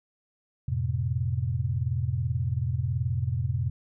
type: chord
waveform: sine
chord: F major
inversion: none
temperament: equal with one note detuned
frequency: 87.31 / 110 / 128.42 Hz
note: F2 / A2 / C3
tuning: 0 / 0 / -32 cents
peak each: -30 / -30 / -28 dBFS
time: 0.68-3.7 s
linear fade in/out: 5 ms
effects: none